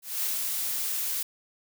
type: noise with ADSR envelope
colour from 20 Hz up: blue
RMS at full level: -28 dBFS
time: 0.02-1.23 s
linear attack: 210 ms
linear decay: 120 ms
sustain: -2 dB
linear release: 4 ms
effects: none